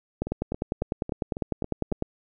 two click trains, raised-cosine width 2 ms, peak -19 / -12 dBFS, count 7 / 19, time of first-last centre 0.27-1.918 / 0.22-2.024 s, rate 3.64 / 9.98 Hz, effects none

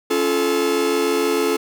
45% pulse chord, Db augmented, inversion none, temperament just, 277.2 / 346.5 / 433.1 Hz, Db4 / F4 / A4, 0 / -14 / -27 cents, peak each -24 / -23 / -19 dBFS, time 0.1-1.57 s, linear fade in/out 10 ms, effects none

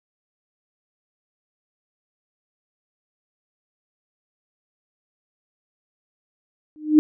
sine tone with exponential growth, 305.1 Hz, D#4, 34 cents flat, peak -6 dBFS, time 6.76-6.99 s, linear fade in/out 0 ms, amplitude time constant 50 ms, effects none

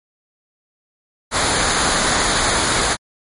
pink noise with comb filter, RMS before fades -17 dBFS, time 1.31-2.97 s, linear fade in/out 50 ms, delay 0.36 ms, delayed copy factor -0.55, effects MP3 48 kbps

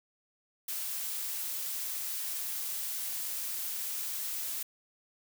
blue noise, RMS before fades -36 dBFS, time 0.68-4.63 s, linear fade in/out 5 ms, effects none

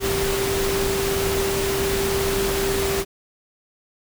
sine tone in noise, 392 Hz, G4, in tune, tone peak -22 dBFS, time 0-3.05 s, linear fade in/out 50 ms, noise pink, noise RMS -25 dBFS, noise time 0-3.05 s, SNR 0 dB, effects none

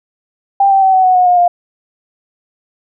sine tone with pitch steps, 791 / 777.9 / 764.9 / 752.2 / 739.7 / 727.4 / 715.4 / 703.5 Hz, G5 / G5 / G5 / F#5 / F#5 / F#5 / F5 / F5, +15 / -14 / -43 / +28 / -1 / -30 / +41 / +12 cents, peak -6 dBFS, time 0.6-1.48 s, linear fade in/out 5 ms, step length 110 ms, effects none

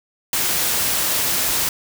white noise, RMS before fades -20 dBFS, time 0.33-1.69 s, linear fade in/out 2 ms, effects none

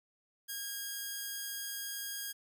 5% pulse tone, 1631 Hz, G#6, 32 cents flat, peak -27 dBFS, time 0.48-2.33 s, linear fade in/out 20 ms, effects none

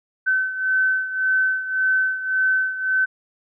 sine beating tone pair, 1526 / 1527.8 Hz, G6 / G6, -47 / -45 cents, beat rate 1.8 Hz, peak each -19 / -24 dBFS, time 0.26-3.06 s, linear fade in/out 20 ms, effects none

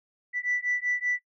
sine beating tone pair, 1970 / 1975.2 Hz, B6 / B6, -5 / 0 cents, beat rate 5.2 Hz, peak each -28 dBFS, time 0.33-1.2 s, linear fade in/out 50 ms, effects noise-tail reverb RT60 0.1 s tail -22 dB re dry + tanh soft clip ceiling -19 dBFS

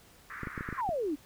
pink band-pass noise, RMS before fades -43 dBFS, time 0.3-0.81 s, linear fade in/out 0 ms, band 1200 to 2000 Hz, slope 48 dB/octave
clicks, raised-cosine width 3 ms, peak -24 dBFS, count 7, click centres 0.433 / 0.472 / 0.578 / 0.609 / 0.689 / 0.727 / 0.891 s
sine exponential sweep, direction down, 1126 to 271.9 Hz, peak -29 dBFS, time 0.77-1.16 s, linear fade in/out 20 ms
effects pink hiss -58 dBFS RMS until 1.25 s

